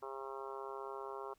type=harmonic tone; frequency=135.1 Hz; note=C#3; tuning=44 cents flat; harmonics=3 / 4 / 5 / 6 / 7 / 8 / 9 / 10; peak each=-46 / -52 / -53 / -52 / -50 / -49 / -56 / -54 dBFS; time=0.02-1.34 s; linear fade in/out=10 ms; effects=pink hiss -74 dBFS RMS until 1.38 s